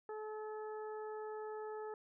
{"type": "harmonic tone", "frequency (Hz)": 430.1, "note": "A4", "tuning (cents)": -39, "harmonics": [1, 2, 3, 4], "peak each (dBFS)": [-43, -49, -54, -59], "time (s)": [0.09, 1.94], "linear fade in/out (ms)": 2, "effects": []}